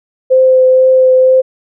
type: tone with vibrato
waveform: sine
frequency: 517 Hz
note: C5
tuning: 21 cents flat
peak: -4 dBFS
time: 0.3-1.42 s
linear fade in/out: 20 ms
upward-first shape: triangle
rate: 2.1 Hz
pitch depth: 11 cents each way
effects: none